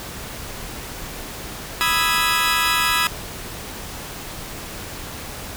20% pulse chord, E major seventh, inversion second, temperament equal, 987.8 / 1244.5 / 1318.5 / 1661.2 Hz, B5 / D#6 / E6 / G#6, 0 / 0 / 0 / 0 cents, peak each -18 dBFS, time 1.81-3.07 s, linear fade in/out 0 ms, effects pink hiss -33 dBFS RMS until 5.56 s

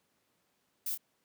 violet noise with echo, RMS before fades -35 dBFS, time 0.86-0.95 s, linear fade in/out 5 ms, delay 27 ms, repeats 1, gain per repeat -8 dB, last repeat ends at 0.977 s, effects pink hiss -75 dBFS RMS until 1.24 s + high-pass 150 Hz 12 dB/octave

